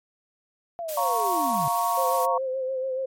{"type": "linear sweep", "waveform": "sine", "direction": "down", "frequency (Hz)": [698.5, 131.4], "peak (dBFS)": -29, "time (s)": [0.79, 1.68], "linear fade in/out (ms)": 0}
{"type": "noise", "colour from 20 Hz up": "blue", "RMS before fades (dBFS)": -34, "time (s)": [0.88, 2.26], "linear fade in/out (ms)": 10}
{"type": "chord", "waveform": "sine", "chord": "Bb minor", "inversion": "second", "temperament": "equal", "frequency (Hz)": [698.5, 932.3, 1108.7], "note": ["F5", "Bb5", "Db6"], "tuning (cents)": [0, 0, 0], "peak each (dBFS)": -26, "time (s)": [0.97, 2.38], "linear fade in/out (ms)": 5}
{"type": "tone with vibrato", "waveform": "sine", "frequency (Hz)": 523.3, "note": "C5", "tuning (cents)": 0, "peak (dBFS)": -25, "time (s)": [1.97, 3.06], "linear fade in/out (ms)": 10, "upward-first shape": "sine", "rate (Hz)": 7, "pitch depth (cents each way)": 36}
{"effects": ["MP3 64 kbps"]}